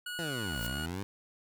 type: tone with pitch glide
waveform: 25% pulse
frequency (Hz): 1457 to 1448.6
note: F#6 to F#6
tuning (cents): -27 to -37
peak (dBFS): -33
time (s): 0.06-0.86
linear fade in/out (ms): 5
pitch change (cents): -10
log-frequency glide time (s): 0.55-0.73
type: linear two-way sweep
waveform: 15% pulse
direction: down then up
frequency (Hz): 174.61 to 53.9 to 101.7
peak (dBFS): -29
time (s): 0.19-1.03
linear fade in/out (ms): 0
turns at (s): 0.61
type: noise with exponential growth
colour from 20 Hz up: blue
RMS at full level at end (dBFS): -39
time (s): 0.4-0.67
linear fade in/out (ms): 5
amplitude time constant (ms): 58
effects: none